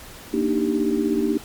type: chord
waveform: sine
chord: Eb major seventh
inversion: second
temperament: equal with one note detuned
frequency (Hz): 233.1 / 294.7 / 311.1 / 392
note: Bb3 / D4 / Eb4 / G4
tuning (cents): 0 / +6 / 0 / 0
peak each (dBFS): -24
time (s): 0.33-1.38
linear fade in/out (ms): 10
effects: pink hiss -41 dBFS RMS until 1.44 s + MP3 96 kbps